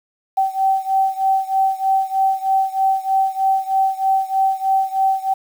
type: beating tone pair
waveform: sine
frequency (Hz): 770 / 773.2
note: G5 / G5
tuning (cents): -31 / -24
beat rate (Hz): 3.2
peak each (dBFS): -17 / -19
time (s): 0.37-5.34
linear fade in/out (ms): 10
effects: 7-bit